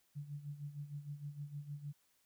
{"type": "tone with tremolo", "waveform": "sine", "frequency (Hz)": 145.2, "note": "D3", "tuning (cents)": -19, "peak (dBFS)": -40, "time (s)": [0.15, 1.93], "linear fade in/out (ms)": 20, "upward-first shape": "sine", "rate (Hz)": 6.5, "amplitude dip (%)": 75, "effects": ["white hiss -75 dBFS RMS until 2.25 s"]}